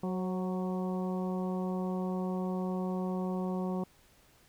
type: harmonic tone with a mistuned harmonic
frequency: 185 Hz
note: F#3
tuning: in tune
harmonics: 1 / 2 / 3 / 4 / 5 / 6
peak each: -32 / -38 / -42 / -44 / -46 / -48 dBFS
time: 0.03-3.84 s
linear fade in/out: 5 ms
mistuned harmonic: 3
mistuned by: -32 cents
effects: pink hiss -63 dBFS RMS until 4.48 s